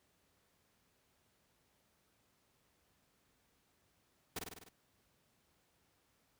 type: noise with echo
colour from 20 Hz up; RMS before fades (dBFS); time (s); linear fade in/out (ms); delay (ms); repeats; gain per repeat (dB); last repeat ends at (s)
pink; -40; 4.36-4.39; 5; 50; 6; -3; 4.69
effects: pink hiss -75 dBFS RMS until 6.39 s + high-pass 60 Hz 12 dB/octave